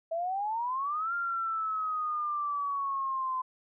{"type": "exponential two-way sweep", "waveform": "sine", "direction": "up then down", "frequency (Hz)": [647, 1400, 1024], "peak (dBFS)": -29, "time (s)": [0.11, 3.42], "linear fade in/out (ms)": 10, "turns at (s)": 1.14, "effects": []}